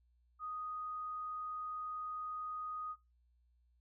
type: tone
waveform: sine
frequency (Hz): 1244.5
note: D#6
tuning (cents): 0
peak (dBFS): -40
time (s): 0.39-2.96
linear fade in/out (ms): 50
effects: noise-tail reverb RT60 0.2 s tail -17 dB re dry + added 60 Hz sine -69 dBFS peak until 3.8 s